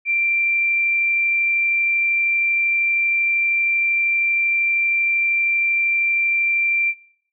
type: tone with frequency modulation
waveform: sine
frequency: 2360 Hz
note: D7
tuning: 8 cents sharp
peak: -16 dBFS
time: 0.05-6.94 s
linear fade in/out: 50 ms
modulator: 32.8 Hz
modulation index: 0.25
effects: noise-tail reverb RT60 0.6 s tail -20 dB re dry